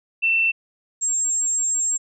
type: tone pair in turn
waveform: sine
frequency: 2684 / 7498 Hz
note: E7 / A#8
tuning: +31 / +9 cents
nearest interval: octave + tritone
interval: 1778 cents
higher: second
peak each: -16 / -19 dBFS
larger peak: first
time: 0.22-0.52 / 1.01-1.98 s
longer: second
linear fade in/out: 20 ms
effects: none